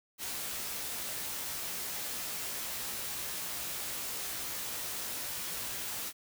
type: noise with comb filter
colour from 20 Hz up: white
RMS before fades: -38 dBFS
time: 0.18-6.13 s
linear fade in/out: 50 ms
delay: 17 ms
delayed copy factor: +0.55
effects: none